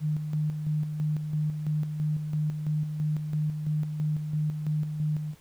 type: tone with tremolo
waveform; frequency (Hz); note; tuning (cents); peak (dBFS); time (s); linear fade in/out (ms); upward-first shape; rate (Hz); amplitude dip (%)
sine; 152.3; D#3; -37; -24; 0-5.35; 50; square; 3; 50
effects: pink hiss -58 dBFS RMS until 5.4 s